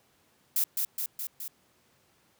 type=noise with echo; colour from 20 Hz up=violet; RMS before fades=-26 dBFS; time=0.56-0.64 s; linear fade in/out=2 ms; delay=210 ms; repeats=4; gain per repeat=-3 dB; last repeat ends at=1.48 s; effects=pink hiss -66 dBFS RMS until 2.39 s + high-pass 100 Hz 12 dB/octave